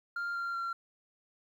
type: tone with pitch steps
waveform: sine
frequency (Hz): 1397 / 1384 / 1370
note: F6 / F6 / F6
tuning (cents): 0 / -16 / -34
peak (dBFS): -30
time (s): 0.16-0.73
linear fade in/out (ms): 5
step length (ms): 190
effects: tanh soft clip ceiling -32 dBFS + 11-bit